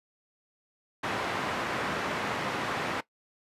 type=band-pass noise; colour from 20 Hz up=white; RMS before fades=-32 dBFS; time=1.03-3.01 s; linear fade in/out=10 ms; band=110 to 1600 Hz; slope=12 dB/octave; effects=noise-tail reverb RT60 0.1 s tail -18 dB re dry + resampled to 32000 Hz